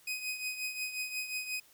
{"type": "tone with tremolo", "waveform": "sawtooth", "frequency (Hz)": 2507, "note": "D#7", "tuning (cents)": 12, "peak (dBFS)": -29, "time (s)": [0.07, 1.6], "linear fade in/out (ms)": 5, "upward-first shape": "triangle", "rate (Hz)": 5.6, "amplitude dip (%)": 70, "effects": ["white hiss -62 dBFS RMS until 1.73 s"]}